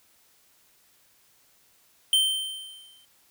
square tone with exponential decay, 3113 Hz, G7, 13 cents flat, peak -17 dBFS, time 2.13-3.05 s, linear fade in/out 1 ms, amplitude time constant 200 ms, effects white hiss -62 dBFS RMS until 3.3 s

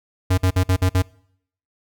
square tone bursts, 92.5 Hz, F#2, in tune, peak -15 dBFS, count 6, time 0.3-1.023 s, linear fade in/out 10 ms, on 78 ms, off 51 ms, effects noise-tail reverb RT60 0.7 s tail -25 dB re dry

